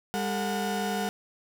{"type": "tone cluster", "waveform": "35% pulse", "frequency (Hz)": [200.9, 448.6, 729], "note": ["G3", "A4", "F#5"], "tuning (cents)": [43, 34, -26], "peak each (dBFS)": [-29, -33, -30], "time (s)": [0.14, 1.09], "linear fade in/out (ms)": 0, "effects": ["10-bit"]}